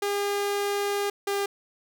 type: tone pair in turn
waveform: sawtooth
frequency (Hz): 404.9 / 400.7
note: G#4 / G4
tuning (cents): -44 / +38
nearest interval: unison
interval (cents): 18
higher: first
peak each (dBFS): -21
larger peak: neither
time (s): 0.02-1.1 / 1.27-1.46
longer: first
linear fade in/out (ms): 5
effects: none